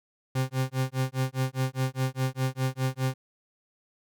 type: tone with tremolo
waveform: 40% pulse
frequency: 130.81 Hz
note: C3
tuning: in tune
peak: -22 dBFS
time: 0.35-3.14 s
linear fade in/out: 5 ms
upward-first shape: sine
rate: 4.9 Hz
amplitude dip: 100%
effects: none